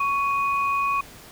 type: tone pair together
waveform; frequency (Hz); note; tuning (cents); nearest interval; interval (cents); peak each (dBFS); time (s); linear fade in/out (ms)
sine; 1113.9 / 2489; C#6 / D#7; +8 / 0; octave + major second; 1392; -21 / -28; 0-1.01; 5
effects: pink hiss -45 dBFS RMS until 1.31 s